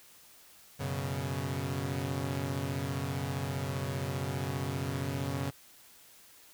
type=chord; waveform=sawtooth; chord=F# suspended fourth; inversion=none; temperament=equal; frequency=92.5 / 123.47 / 138.59 Hz; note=F#2 / B2 / C#3; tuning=0 / 0 / 0 cents; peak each=-34 / -34 / -31 dBFS; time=0.79-5.51 s; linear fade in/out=20 ms; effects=white hiss -57 dBFS RMS until 6.53 s